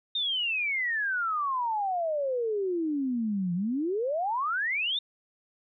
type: exponential two-way sweep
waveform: sine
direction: down then up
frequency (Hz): 3700 to 170 to 3700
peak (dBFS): -26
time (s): 0.15-4.99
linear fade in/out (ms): 5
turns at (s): 3.54
effects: none